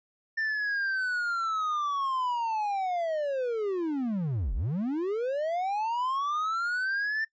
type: linear two-way sweep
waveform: triangle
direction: down then up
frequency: 1793 to 37.29 to 1793 Hz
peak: -25 dBFS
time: 0.37-7.25 s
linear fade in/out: 10 ms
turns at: 4.54 s
effects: noise-tail reverb RT60 0.1 s tail -23 dB re dry + resampled to 16000 Hz